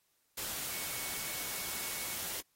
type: tone in noise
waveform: sine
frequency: 2217 Hz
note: C#7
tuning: in tune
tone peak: -49 dBFS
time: 0.71-2.15 s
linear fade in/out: 10 ms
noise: white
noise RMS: -39 dBFS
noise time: 0.37-2.41 s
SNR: -13 dB
effects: white hiss -75 dBFS RMS until 2.55 s + AAC 48 kbps